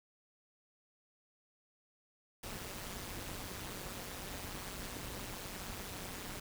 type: noise with amplitude modulation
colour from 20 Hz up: pink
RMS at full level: -41 dBFS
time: 2.43-6.4 s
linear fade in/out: 5 ms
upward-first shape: sine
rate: 190 Hz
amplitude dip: 80%
effects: none